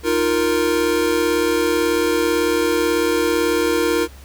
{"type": "chord", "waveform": "square", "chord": "Eb suspended second", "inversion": "none", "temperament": "equal", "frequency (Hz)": [311.1, 349.2, 466.2], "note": ["Eb4", "F4", "Bb4"], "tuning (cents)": [0, 0, 0], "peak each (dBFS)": [-23, -21, -20], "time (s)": [0.03, 4.08], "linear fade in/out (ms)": 50, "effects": ["added 68 Hz sine -38 dBFS peak until 4.24 s", "pink hiss -46 dBFS RMS until 4.24 s"]}